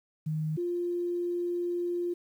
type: tone pair in turn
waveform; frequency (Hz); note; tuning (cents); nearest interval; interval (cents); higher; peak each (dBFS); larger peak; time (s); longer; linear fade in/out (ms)
sine; 155.56 / 349.9; D#3 / F4; 0 / +3; octave + major second; 1403; second; -28; neither; 0.26-0.57 / 0.57-2.14; second; 10
effects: 10-bit